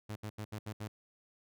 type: tone bursts at uneven times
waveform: sawtooth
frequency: 106.4 Hz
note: G#2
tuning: 42 cents sharp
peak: -35 dBFS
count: 6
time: 0.09-0.16 / 0.23-0.3 / 0.38-0.45 / 0.52-0.59 / 0.66-0.73 / 0.8-0.88 s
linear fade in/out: 10 ms
effects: none